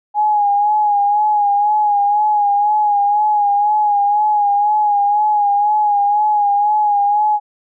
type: tone with vibrato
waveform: sine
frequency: 829 Hz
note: G#5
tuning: 3 cents flat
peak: -11 dBFS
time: 0.14-7.4 s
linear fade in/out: 50 ms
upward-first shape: sine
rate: 2 Hz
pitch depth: 42 cents each way
effects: none